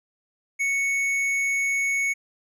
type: tone with tanh clipping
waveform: sine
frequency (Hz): 2216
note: C#7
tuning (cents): -1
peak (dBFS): -23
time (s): 0.59-2.14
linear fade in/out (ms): 20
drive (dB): 10
effects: none